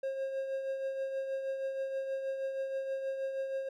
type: tone with tremolo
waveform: triangle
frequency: 537 Hz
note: C5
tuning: 45 cents sharp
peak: -29 dBFS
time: 0.03-3.69 s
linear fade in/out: 5 ms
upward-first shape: triangle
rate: 6.3 Hz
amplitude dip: 50%
effects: none